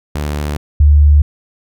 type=tone pair in turn; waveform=sawtooth / sine; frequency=73.9 / 73.53 Hz; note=D2 / D2; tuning=+11 / +3 cents; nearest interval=unison; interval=8 cents; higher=first; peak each=-13 / -4 dBFS; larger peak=second; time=0.15-0.57 / 0.8-1.22 s; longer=neither; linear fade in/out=5 ms; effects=none